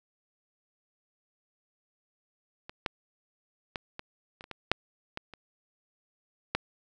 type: clicks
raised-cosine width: 0.3 ms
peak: -25 / -13 / -17 / -22 / -27 / -30 / -22 / -6 / -19 / -29 / -10 dBFS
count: 11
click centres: 2.695 / 2.862 / 3.758 / 3.994 / 4.409 / 4.441 / 4.513 / 4.716 / 5.174 / 5.337 / 6.55 s
effects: none